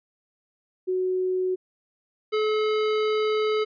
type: tone pair in turn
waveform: sine / square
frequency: 370 / 429.6 Hz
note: F#4 / A4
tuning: 0 / -41 cents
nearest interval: minor third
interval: 259 cents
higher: second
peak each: -22 dBFS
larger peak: neither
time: 0.87-1.56 / 2.32-3.65 s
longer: second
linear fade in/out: 20 ms
effects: resampled to 11025 Hz